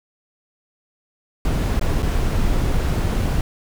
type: noise with dropouts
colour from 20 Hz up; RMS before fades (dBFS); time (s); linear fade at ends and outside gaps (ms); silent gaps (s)
brown; -19; 1.45-3.41; 1; 1.795-1.812 / 2.023-2.028
effects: none